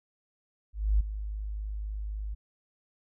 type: tone with ADSR envelope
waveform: sine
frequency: 51.91 Hz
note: G#1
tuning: in tune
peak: -19 dBFS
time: 0.73-2.35 s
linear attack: 270 ms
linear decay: 11 ms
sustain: -13 dB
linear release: 17 ms
effects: none